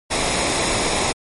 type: noise with comb filter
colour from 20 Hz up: pink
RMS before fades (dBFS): -20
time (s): 0.1-1.13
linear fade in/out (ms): 20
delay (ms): 0.66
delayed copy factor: -0.5
effects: MP3 48 kbps